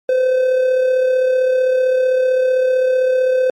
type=tone with amplitude modulation; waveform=triangle; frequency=513 Hz; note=C5; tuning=34 cents flat; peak=-8 dBFS; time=0.09-3.5 s; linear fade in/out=2 ms; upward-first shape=sine; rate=35.6 Hz; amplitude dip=40%; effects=MP3 64 kbps